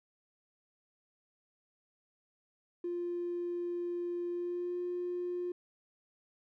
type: tone with pitch glide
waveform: triangle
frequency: 349.2 to 354.9 Hz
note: F4 to F4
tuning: 0 to +28 cents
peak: -30 dBFS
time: 2.84-5.52 s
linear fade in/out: 5 ms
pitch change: +28 cents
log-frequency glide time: 4.3-4.79 s
effects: tanh soft clip ceiling -31 dBFS